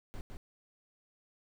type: noise with echo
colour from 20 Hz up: brown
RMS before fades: -41 dBFS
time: 0.14-0.21 s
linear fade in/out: 0 ms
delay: 160 ms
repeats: 1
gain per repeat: -3 dB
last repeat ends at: 0.37 s
effects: none